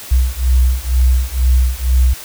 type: beating tone pair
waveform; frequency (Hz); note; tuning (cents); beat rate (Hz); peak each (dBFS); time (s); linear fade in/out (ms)
sine; 61.9 / 64; B1 / C2; +5 / -38; 2.1; -13; 0.11-2.14; 10
effects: white hiss -32 dBFS RMS until 2.24 s